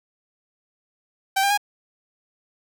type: tone with pitch steps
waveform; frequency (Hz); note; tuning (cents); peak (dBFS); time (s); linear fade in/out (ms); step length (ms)
sawtooth; 776 / 798.3 / 821.2; G5 / G5 / G#5; -18 / +31 / -20; -14; 1.36-1.576; 10; 72
effects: none